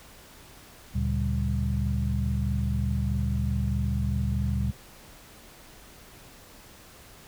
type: tone cluster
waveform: sine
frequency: 74.2 / 117.3 / 142.1 / 195.8 Hz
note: D2 / A#2 / C#3 / G3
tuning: +18 / +11 / +43 / -2 cents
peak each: -27 / -29 / -35 / -31 dBFS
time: 0.94-4.72 s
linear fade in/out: 20 ms
effects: pink hiss -50 dBFS RMS until 7.27 s